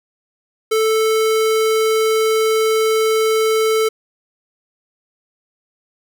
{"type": "tone", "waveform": "square", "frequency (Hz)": 440, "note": "A4", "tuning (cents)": 0, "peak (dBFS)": -14, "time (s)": [0.71, 3.89], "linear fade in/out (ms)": 10, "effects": []}